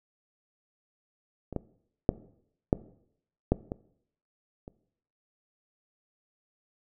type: clicks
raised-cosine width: 2 ms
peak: -24 / -17 / -7 / -7 / -8 / -19 / -29 dBFS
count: 7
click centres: 1.527 / 1.563 / 2.091 / 2.729 / 3.52 / 3.719 / 4.679 s
effects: noise-tail reverb RT60 0.7 s tail -19 dB re dry